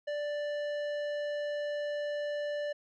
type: tone with tanh clipping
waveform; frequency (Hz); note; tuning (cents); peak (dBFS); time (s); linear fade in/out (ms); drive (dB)
sine; 587.3; D5; 0; -34; 0.07-2.73; 10; 13
effects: none